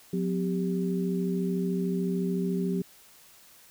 sine tone cluster, 181.1 / 254.8 / 393.2 Hz, F#3 / C4 / G4, -37 / -46 / +5 cents, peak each -27 / -34 / -32 dBFS, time 0.13-2.82 s, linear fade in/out 5 ms, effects white hiss -55 dBFS RMS until 3.7 s

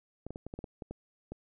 clicks, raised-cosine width 2 ms, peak -27 dBFS, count 10, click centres 0.266 / 0.306 / 0.359 / 0.466 / 0.539 / 0.59 / 0.642 / 0.822 / 0.91 / 1.32 s, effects none

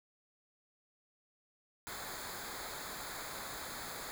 pink noise with comb filter, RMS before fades -44 dBFS, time 1.87-4.11 s, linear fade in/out 0 ms, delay 0.35 ms, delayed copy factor -0.75, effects none

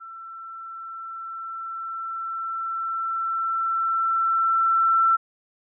sine tone with level ramp, 1341 Hz, E6, 29 cents sharp, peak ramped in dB -37 to -15 dBFS, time 0-5.17 s, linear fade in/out 20 ms, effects none

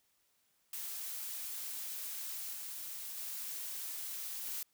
blue noise with level steps, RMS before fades -42 / -44 / -42 / -40 dBFS, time 0.73-4.63 s, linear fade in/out 2 ms, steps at 2.53 / 3.17 / 4.46 s, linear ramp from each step 5 ms, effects white hiss -75 dBFS RMS until 4.73 s

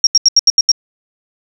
sine tone bursts, 5588 Hz, F8, in tune, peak -4 dBFS, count 7, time 0.04-0.717 s, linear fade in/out 2 ms, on 29 ms, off 79 ms, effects 7-bit

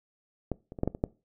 clicks, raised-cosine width 2 ms, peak -16 / -28 / -26 / -12 / -14 / -24 / -12 dBFS, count 7, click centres 0.517 / 0.721 / 0.788 / 0.834 / 0.876 / 0.949 / 1.039 s, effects noise-tail reverb RT60 0.3 s tail -22 dB re dry

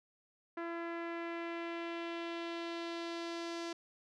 sawtooth tone with low-pass filter sweep, 337.5 Hz, E4, 41 cents sharp, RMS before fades -41 dBFS, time 0.57-3.73 s, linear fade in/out 5 ms, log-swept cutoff 1700 to 5500 Hz, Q 1.7, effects none

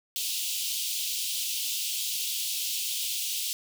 pink high-pass noise, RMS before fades -31 dBFS, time 0.16-3.53 s, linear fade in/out 0 ms, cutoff 2800 Hz, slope 48 dB/octave, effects none

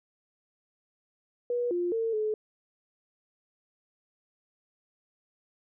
sine tone with pitch steps, 484.2 / 351.3 / 453.2 / 429.6 Hz, B4 / F4 / A#4 / A4, -34 / +10 / -49 / -41 cents, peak -26 dBFS, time 1.5-2.34 s, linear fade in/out 2 ms, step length 210 ms, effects none

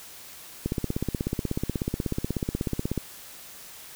click train, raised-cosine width 3 ms, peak -13 dBFS, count 39, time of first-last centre 0.66-2.977 s, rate 16.4 Hz, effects white hiss -45 dBFS RMS until 3.95 s

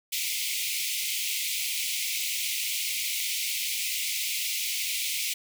pink high-pass noise, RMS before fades -30 dBFS, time 0.12-5.34 s, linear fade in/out 10 ms, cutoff 2100 Hz, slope 96 dB/octave, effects none

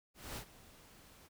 pink noise with ADSR envelope, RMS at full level -43 dBFS, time 0.14-1.29 s, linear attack 230 ms, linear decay 76 ms, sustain -17 dB, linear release 31 ms, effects none

